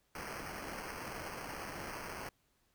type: noise with sample-and-hold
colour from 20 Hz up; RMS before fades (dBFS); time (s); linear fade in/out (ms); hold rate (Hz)
white; -44; 0.15-2.29; 2; 3675
effects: pink hiss -75 dBFS RMS until 2.74 s